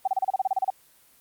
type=tone bursts; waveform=sine; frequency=765 Hz; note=G5; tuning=42 cents flat; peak=-20 dBFS; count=12; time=0.05-0.703 s; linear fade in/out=5 ms; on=26 ms; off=31 ms; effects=white hiss -58 dBFS RMS until 1.2 s + Opus 24 kbps